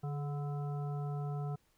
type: harmonic tone with a mistuned harmonic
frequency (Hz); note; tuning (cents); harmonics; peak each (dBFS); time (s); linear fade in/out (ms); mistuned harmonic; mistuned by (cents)
145.6; D3; -15; 1 / 3 / 5 / 7 / 9; -35 / -47 / -47 / -57 / -53; 0.03-1.56; 10; 3; -45
effects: pink hiss -73 dBFS RMS until 1.77 s